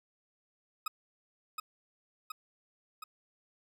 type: tone with echo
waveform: 40% pulse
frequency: 1264 Hz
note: D#6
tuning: 27 cents sharp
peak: -31 dBFS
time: 0.86-0.88 s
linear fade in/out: 5 ms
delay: 720 ms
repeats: 3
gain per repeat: -3 dB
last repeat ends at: 3.04 s
effects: none